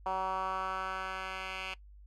10% pulse tone with band-pass filter sweep, 188.8 Hz, F#3, 35 cents sharp, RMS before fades -36 dBFS, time 0.06-1.74 s, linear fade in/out 2 ms, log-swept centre 890 to 2400 Hz, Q 2.7, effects noise-tail reverb RT60 0.1 s tail -19 dB re dry + added 50 Hz sine -51 dBFS peak until 2.06 s

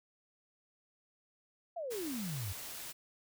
sine exponential sweep, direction down, 717 to 87.31 Hz, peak -37 dBFS, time 1.76-2.53 s, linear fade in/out 10 ms
white noise, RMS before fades -45 dBFS, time 1.9-2.93 s, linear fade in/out 20 ms
effects none

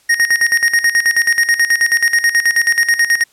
square tone with tremolo, 1864.7 Hz, A#6, in tune, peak -9 dBFS, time 0.09-3.24 s, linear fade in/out 10 ms, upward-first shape square, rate 9.3 Hz, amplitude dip 75%, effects white hiss -53 dBFS RMS until 3.32 s + low-pass 11000 Hz 12 dB/octave

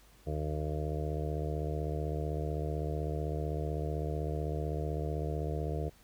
harmonic tone, 75.8 Hz, D#2, 45 cents flat, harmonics 1 / 2 / 4 / 5 / 6 / 7 / 8 / 9, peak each -35 / -37 / -44 / -43 / -41 / -46 / -47 / -44 dBFS, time 0.26-5.9 s, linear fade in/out 20 ms, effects added 50 Hz sine -62 dBFS peak until 6.03 s + pink hiss -62 dBFS RMS until 6.03 s

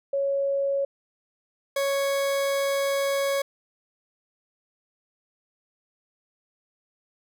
sine / 40% pulse tone pair in turn, 554.4 / 554.4 Hz, C#5 / C#5, 0 / 0 cents, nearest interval unison, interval 0 cents, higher neither, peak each -22 dBFS, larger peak neither, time 0.13-0.85 / 1.76-3.42 s, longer second, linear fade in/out 5 ms, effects none

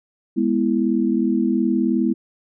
sine chord, E major, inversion first, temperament equal, 207.7 / 246.9 / 329.6 Hz, G#3 / B3 / E4, 0 / 0 / 0 cents, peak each -21 / -20 / -21 dBFS, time 0.36-2.14 s, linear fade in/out 20 ms, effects none

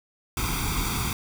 pink noise with comb filter, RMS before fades -27 dBFS, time 0.37-1.13 s, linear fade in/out 2 ms, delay 0.85 ms, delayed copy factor +0.95, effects none

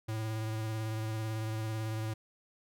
square tone with vibrato, 110 Hz, A2, in tune, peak -34 dBFS, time 0.08-2.14 s, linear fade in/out 10 ms, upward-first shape sine, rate 18 Hz, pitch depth 22 cents each way, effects none

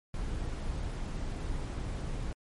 brown noise, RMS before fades -35 dBFS, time 0.14-2.33 s, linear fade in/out 2 ms, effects MP3 48 kbps

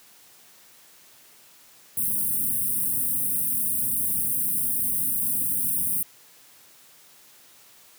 white band-stop noise, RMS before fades -25 dBFS, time 1.97-6.03 s, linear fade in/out 5 ms, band 290 to 8700 Hz, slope 96 dB/octave, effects white hiss -53 dBFS RMS until 7.98 s + high-pass 100 Hz 12 dB/octave

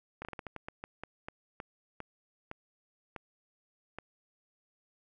slowing click train, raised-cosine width 0.5 ms, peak -25 dBFS, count 16, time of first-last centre 0.22-3.986 s, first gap 29 ms, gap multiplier 1.27, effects none

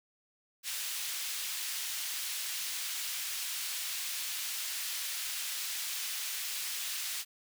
pink high-pass noise, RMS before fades -37 dBFS, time 0.63-7.25 s, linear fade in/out 50 ms, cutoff 2700 Hz, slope 12 dB/octave, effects none

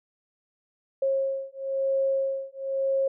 sine beating tone pair, 540 / 541 Hz, C#5 / C#5, -45 / -42 cents, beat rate 1 Hz, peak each -27 dBFS, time 1.02-3.08 s, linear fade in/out 5 ms, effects none

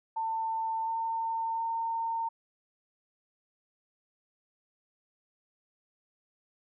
sine tone with pitch steps, 896 / 906 / 912 Hz, A5 / A#5 / A#5, +31 / -50 / -38 cents, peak -29 dBFS, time 0.16-2.29 s, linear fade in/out 10 ms, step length 710 ms, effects none

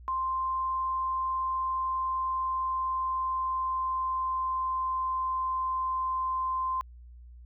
sine tone with pitch glide, 1046.5 to 1039.9 Hz, C6 to C6, 0 to -11 cents, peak -27 dBFS, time 0.08-6.81 s, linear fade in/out 0 ms, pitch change -11 cents, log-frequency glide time 1.09-5.22 s, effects added 60 Hz sine -46 dBFS peak until 7.45 s

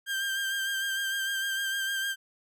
30% pulse tone with vibrato, 1586 Hz, G6, 20 cents sharp, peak -26 dBFS, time 0.06-2.16 s, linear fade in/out 50 ms, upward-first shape sine, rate 6.6 Hz, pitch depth 27 cents each way, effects none

